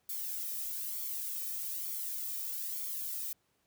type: noise with flanger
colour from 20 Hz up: violet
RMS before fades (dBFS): -38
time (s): 0.09-3.33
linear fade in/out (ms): 5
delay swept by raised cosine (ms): 0.89 to 1.64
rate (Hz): 1.1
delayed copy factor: +0.6
effects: pink hiss -75 dBFS RMS until 3.66 s + high-pass 80 Hz 12 dB/octave